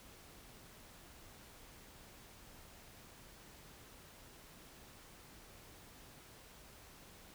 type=silence; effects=pink hiss -58 dBFS RMS until 7.34 s